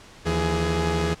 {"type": "tone cluster", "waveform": "sawtooth", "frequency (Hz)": [77.9, 167.8, 418.3], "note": ["D#2", "E3", "G#4"], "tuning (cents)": [3, 31, 12], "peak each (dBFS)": -22, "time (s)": [0.25, 1.15], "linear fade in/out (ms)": 20, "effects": ["pink hiss -47 dBFS RMS until 1.2 s", "low-pass 7000 Hz 12 dB/octave"]}